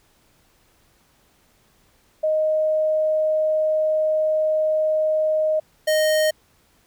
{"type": "tone pair in turn", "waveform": ["sine", "square"], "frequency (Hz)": [622.3, 619.9], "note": ["D#5", "D#5"], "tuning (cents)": [0, -7], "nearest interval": "unison", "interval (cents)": 7, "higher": "first", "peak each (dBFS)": -17, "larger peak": "neither", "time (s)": [[2.23, 5.6], [5.87, 6.31]], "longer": "first", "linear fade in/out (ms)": 10, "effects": ["pink hiss -60 dBFS RMS until 6.86 s"]}